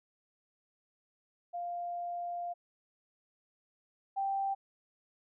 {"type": "tone pair in turn", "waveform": "sine", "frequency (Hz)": [698.5, 784], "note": ["F5", "G5"], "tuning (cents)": [0, 0], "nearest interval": "major second", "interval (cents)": 200, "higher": "second", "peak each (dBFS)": [-35, -30], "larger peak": "second", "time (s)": [[1.53, 2.54], [4.16, 4.55]], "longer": "first", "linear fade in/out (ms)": 20, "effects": []}